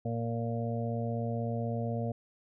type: harmonic tone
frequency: 116.1 Hz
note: A#2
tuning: 7 cents flat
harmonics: 1 / 2 / 4 / 5 / 6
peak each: -33 / -36 / -39 / -40 / -41 dBFS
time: 0.05-2.12 s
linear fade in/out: 5 ms
effects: none